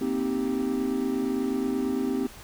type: chord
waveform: triangle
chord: C minor seventh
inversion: third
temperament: equal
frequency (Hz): 233.1 / 261.6 / 311.1 / 392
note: Bb3 / C4 / Eb4 / G4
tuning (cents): 0 / 0 / 0 / 0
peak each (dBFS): -31 / -25 / -31 / -29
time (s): 0.01-2.27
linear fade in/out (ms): 5
effects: pink hiss -46 dBFS RMS until 2.43 s